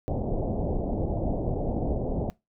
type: low-pass noise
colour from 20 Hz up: pink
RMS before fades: -28 dBFS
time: 0.08-2.3 s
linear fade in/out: 0 ms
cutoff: 740 Hz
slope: 48 dB/octave
effects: noise-tail reverb RT60 0.2 s tail -22 dB re dry